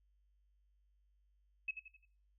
sine tone with echo, 2579 Hz, E7, 39 cents flat, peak -35 dBFS, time 1.68-1.71 s, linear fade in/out 5 ms, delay 86 ms, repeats 4, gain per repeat -8 dB, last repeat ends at 2.054 s, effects noise-tail reverb RT60 0.5 s tail -19 dB re dry + added 50 Hz sine -70 dBFS peak until 2.38 s

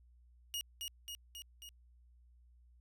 sawtooth tone with echo, 2873 Hz, F7, 48 cents sharp, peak -34 dBFS, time 0.54-0.61 s, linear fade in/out 0 ms, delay 270 ms, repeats 4, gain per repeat -3 dB, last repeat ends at 1.69 s, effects added 60 Hz sine -61 dBFS peak until 2.8 s

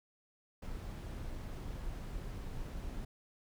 brown noise, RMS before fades -42 dBFS, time 0.62-3.05 s, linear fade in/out 5 ms, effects none

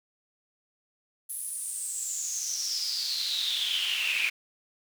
brown noise with high-pass filter sweep, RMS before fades -31 dBFS, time 1.29-4.3 s, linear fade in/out 10 ms, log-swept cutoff 11000 to 2400 Hz, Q 9.1, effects none

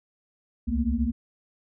sine tone cluster, 65.2 / 73.6 / 224.9 / 239.2 Hz, C2 / D2 / A3 / A#3, -5 / +4 / +38 / +45 cents, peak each -28 / -30 / -28 / -27 dBFS, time 0.67-1.12 s, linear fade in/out 20 ms, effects none

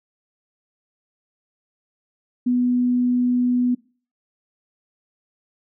sine tone, 246.9 Hz, B3, in tune, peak -16 dBFS, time 2.46-3.75 s, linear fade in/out 10 ms, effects noise-tail reverb RT60 0.4 s tail -23 dB re dry

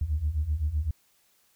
sine beating tone pair, 71.2 / 79 Hz, C#2 / D#2, +47 / +27 cents, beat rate 7.8 Hz, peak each -29 / -26 dBFS, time 0.01-0.91 s, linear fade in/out 5 ms, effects tanh soft clip ceiling -18 dBFS + white hiss -66 dBFS RMS until 1.55 s

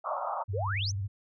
pink band-pass noise, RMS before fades -33 dBFS, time 0.04-0.44 s, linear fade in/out 20 ms, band 580 to 1300 Hz, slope 96 dB/octave
sine tone with vibrato, 98.7 Hz, G2, 12 cents sharp, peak -30 dBFS, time 0.48-1.08 s, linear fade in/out 20 ms, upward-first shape sine, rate 18 Hz, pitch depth 100 cents each way
sine exponential sweep, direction up, 381.4 to 6645 Hz, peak -31 dBFS, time 0.53-0.92 s, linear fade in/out 20 ms
effects none

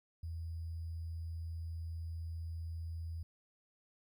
sine tone with sample-and-hold, 82.41 Hz, E2, in tune, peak -39 dBFS, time 0.23-3.23 s, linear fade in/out 5 ms, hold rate 4900 Hz, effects none

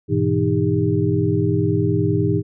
sine tone cluster, 101.9 / 121.7 / 164.1 / 310.8 / 401.1 Hz, G#2 / B2 / E3 / D#4 / G4, -32 / -25 / -8 / -2 / +40 cents, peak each -22 dBFS, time 0.08-2.43 s, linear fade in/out 50 ms, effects none

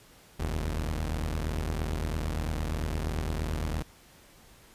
sawtooth tone pair together, 43.08 / 77.4 Hz, F1 / D#2, -23 / -9 cents, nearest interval minor seventh, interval 1014 cents, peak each -28 dBFS, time 0.39-3.83 s, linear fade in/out 10 ms, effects pink hiss -56 dBFS RMS until 4.74 s + resampled to 32000 Hz

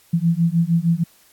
sine beating tone pair, 164.81 / 171.31 Hz, E3 / F3, 0 / -33 cents, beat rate 6.5 Hz, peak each -18 / -18 dBFS, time 0.13-1.04 s, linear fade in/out 10 ms, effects white hiss -54 dBFS RMS until 1.32 s + AAC 64 kbps

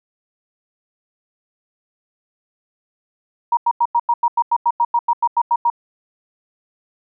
sine tone bursts, 946 Hz, A#5, 25 cents sharp, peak -12 dBFS, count 16, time 3.52-5.701 s, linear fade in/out 5 ms, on 51 ms, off 91 ms, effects none

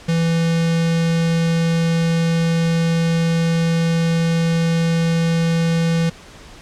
square tone with notch filter, 165.9 Hz, E3, 11 cents sharp, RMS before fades -17 dBFS, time 0.08-6.1 s, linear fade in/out 10 ms, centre 960 Hz, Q 1.4, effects pink hiss -41 dBFS RMS until 6.61 s + low-pass 7000 Hz 12 dB/octave

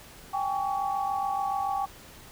sine tone cluster, 786 / 833 / 1129 Hz, G5 / G#5 / C#6, +4 / +5 / +31 cents, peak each -28 / -33 / -33 dBFS, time 0.33-1.86 s, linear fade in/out 10 ms, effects pink hiss -49 dBFS RMS until 2.31 s

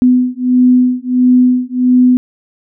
sine beating tone pair, 250 / 251.5 Hz, B3 / B3, +21 / +32 cents, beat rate 1.5 Hz, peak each -10 dBFS, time 0.02-2.17 s, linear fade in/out 0 ms, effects none

